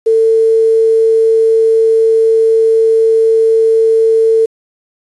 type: tone with quantisation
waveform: sine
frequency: 448 Hz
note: A4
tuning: 31 cents sharp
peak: -6 dBFS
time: 0.06-4.46 s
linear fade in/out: 10 ms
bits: 6
effects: resampled to 24000 Hz